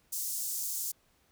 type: high-pass noise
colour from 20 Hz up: pink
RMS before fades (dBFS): -35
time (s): 0.12-0.92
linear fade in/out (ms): 10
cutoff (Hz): 6300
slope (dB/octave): 24
effects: pink hiss -69 dBFS RMS until 1.31 s